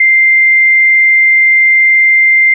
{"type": "tone", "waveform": "sine", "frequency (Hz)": 2093, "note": "C7", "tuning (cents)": 0, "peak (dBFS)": -4, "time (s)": [0, 2.54], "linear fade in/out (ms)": 5, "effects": []}